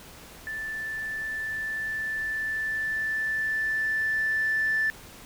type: tone with level ramp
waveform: sine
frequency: 1760 Hz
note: A6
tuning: in tune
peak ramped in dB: -31 to -21 dBFS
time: 0.47-4.9 s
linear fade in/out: 0 ms
effects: tanh soft clip ceiling -18 dBFS + pink hiss -47 dBFS RMS until 5.25 s